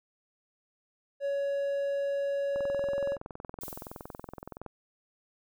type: tone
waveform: triangle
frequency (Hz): 560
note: C#5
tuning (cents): +18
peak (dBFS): -26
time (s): 1.2-3.18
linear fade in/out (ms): 50
type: click train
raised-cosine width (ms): 1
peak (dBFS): -26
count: 46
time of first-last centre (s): 2.56-4.663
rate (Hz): 21.4
type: noise with exponential decay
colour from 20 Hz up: violet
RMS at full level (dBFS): -40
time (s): 3.61-4.58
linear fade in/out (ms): 2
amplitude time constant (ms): 210
effects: none